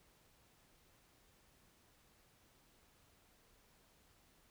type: silence
effects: pink hiss -70 dBFS RMS until 4.5 s